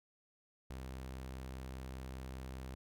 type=tone; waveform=sawtooth; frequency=65 Hz; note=C2; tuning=11 cents flat; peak=-40 dBFS; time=0.7-2.75 s; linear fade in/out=5 ms; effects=none